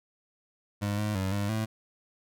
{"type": "tone with pitch steps", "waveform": "25% pulse", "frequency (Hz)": [102.4, 105.6, 95.3, 101.6, 109.9], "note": ["G#2", "G#2", "G2", "G#2", "A2"], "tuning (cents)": [-24, 29, -48, -38, -2], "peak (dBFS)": -24, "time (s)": [0.81, 1.66], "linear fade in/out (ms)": 20, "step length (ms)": 170, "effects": []}